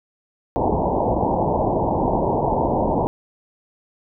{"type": "low-pass noise", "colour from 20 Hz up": "white", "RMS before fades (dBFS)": -20, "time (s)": [0.56, 3.07], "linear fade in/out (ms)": 0, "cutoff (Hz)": 950, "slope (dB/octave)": 96, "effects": []}